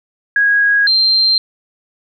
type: tone pair in turn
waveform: sine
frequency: 1649 / 4155 Hz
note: G#6 / C8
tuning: -13 / -13 cents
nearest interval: octave + major third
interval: 1600 cents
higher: second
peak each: -9 dBFS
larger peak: neither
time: 0.36-0.87 / 0.87-1.38 s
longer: neither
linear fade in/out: 2 ms
effects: none